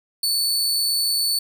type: tone with amplitude modulation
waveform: sawtooth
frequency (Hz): 4471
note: C#8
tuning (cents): +14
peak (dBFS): -15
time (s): 0.23-1.39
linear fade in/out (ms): 5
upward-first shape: sine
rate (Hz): 150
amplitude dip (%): 25
effects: none